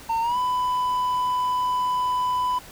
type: tone with pitch glide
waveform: triangle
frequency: 910 to 998.1 Hz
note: A#5 to B5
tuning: -42 to +18 cents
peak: -19 dBFS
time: 0.09-2.59 s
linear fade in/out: 10 ms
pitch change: +160 cents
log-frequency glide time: 0.21-0.37 s
effects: pink hiss -44 dBFS RMS until 2.71 s